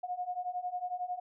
sine beating tone pair, 715 / 726 Hz, F5 / F#5, +41 / -33 cents, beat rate 11 Hz, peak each -38 / -36 dBFS, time 0.03-1.2 s, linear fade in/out 10 ms, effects none

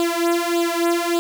sawtooth tone with flanger, 340.9 Hz, F4, 42 cents flat, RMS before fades -20 dBFS, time 0-1.19 s, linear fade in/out 0 ms, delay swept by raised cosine 0.25 to 2.85 ms, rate 1.7 Hz, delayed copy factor +0.85, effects 8-bit

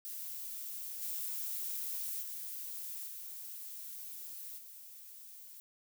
violet noise with level steps, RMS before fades -43 / -39 / -43 / -46 / -52 dBFS, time 0.05-5.6 s, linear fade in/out 0 ms, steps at 1.01 / 2.21 / 3.06 / 4.57 s, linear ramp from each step 20 ms, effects none

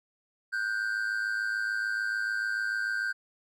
triangle tone pair together, 1461.2 / 1568 Hz, F#6 / G6, -22 / 0 cents, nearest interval minor second, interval 122 cents, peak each -31 / -28 dBFS, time 0.52-3.13 s, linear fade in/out 20 ms, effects none

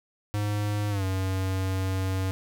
square tone with pitch glide, 103.83 to 94.66 Hz, G#2 to F#2, 0 to +40 cents, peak -26 dBFS, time 0.34-2.31 s, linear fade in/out 0 ms, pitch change -160 cents, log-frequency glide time 0.9-1.04 s, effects none

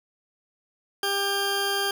20% pulse tone pair together, 398 / 1592 Hz, G4 / G6, +26 / +26 cents, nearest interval 2 octaves, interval 2400 cents, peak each -22 dBFS, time 1.03-1.91 s, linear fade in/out 2 ms, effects none

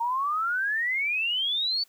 sine exponential sweep, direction up, 914 to 4569 Hz, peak -24 dBFS, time 0-1.84 s, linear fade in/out 10 ms, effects white hiss -62 dBFS RMS until 1.88 s + high-pass 150 Hz 12 dB/octave

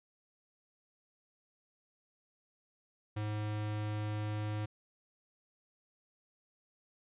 square tone, 105.9 Hz, G#2, 34 cents sharp, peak -35 dBFS, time 3.16-4.66 s, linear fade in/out 10 ms, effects resampled to 8000 Hz

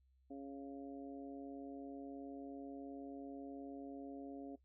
harmonic tone, 138.59 Hz, C#3, in tune, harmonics 2 / 3 / 4 / 5, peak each -47 / -55 / -56 / -57 dBFS, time 0.3-4.56 s, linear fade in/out 10 ms, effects noise-tail reverb RT60 0.1 s tail -18 dB re dry + added 65 Hz sine -70 dBFS peak until 4.64 s

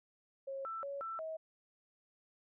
sine tone with pitch steps, 543 / 1330 / 560 / 1333 / 639 Hz, C#5 / E6 / C#5 / E6 / D#5, -36 / +15 / +18 / +19 / +46 cents, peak -39 dBFS, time 0.47-1.37 s, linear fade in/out 10 ms, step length 180 ms, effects none

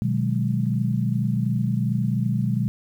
sine chord, G# minor seventh, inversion first, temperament equal with one note detuned, 123.47 / 152.45 / 185 / 207.7 Hz, B2 / D#3 / F#3 / G#3, 0 / -35 / 0 / 0 cents, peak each -23 / -28 / -27 / -26 dBFS, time 0.02-2.68 s, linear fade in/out 0 ms, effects 9-bit

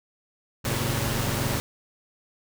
sawtooth chord, F# major, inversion none, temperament just, 92.5 / 115.62 / 138.75 Hz, F#2 / A#2 / C#3, 0 / -14 / +2 cents, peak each -31 / -25 / -27 dBFS, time 0.64-1.59 s, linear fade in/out 20 ms
pink noise, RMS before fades -30 dBFS, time 0.65-1.6 s, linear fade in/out 0 ms
effects none

